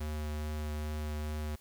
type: tone with vibrato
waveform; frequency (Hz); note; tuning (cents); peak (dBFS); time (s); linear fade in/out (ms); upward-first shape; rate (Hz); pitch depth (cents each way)
square; 75.8; D#2; -45; -35; 0-1.56; 10; sine; 2.4; 9
effects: white hiss -62 dBFS RMS until 1.6 s